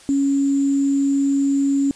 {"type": "tone with sample-and-hold", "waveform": "sine", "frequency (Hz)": 277.2, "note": "C#4", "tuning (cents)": 0, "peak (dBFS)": -15, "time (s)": [0.09, 1.91], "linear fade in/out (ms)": 0, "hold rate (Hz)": 7350, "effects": ["white hiss -46 dBFS RMS until 1.95 s", "resampled to 22050 Hz"]}